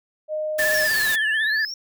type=tone; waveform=sine; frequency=616 Hz; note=D#5; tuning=17 cents flat; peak=-23 dBFS; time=0.28-0.89 s; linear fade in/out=50 ms
type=noise; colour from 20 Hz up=white; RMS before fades=-28 dBFS; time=0.58-1.16 s; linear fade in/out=10 ms
type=tone with vibrato; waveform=sine; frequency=1746 Hz; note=A6; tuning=14 cents flat; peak=-19 dBFS; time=0.59-1.65 s; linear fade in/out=2 ms; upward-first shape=sine; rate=16 Hz; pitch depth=45 cents each way
type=linear two-way sweep; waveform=triangle; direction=down then up; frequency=5640 to 2700 to 5640 Hz; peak=-28 dBFS; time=0.74-1.74 s; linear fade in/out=2 ms; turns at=1.3 s
effects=none